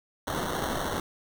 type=noise with sample-and-hold; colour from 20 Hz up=white; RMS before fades=-31 dBFS; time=0.27-1 s; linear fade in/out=2 ms; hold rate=2450 Hz; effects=none